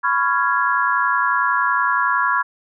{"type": "chord", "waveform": "sine", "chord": "C# dominant seventh", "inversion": "third", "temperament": "just", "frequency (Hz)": [997.9, 1108.7, 1385.9, 1663.1], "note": ["B5", "C#6", "E#6", "G#6"], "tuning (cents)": [18, 0, -14, 2], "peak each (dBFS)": -21, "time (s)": [0.03, 2.43], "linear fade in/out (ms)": 20, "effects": []}